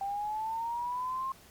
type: linear sweep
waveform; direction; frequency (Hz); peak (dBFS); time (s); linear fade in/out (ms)
sine; up; 784 to 1071; -31; 0.01-1.32; 2
effects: pink hiss -56 dBFS RMS until 1.5 s + MP3 96 kbps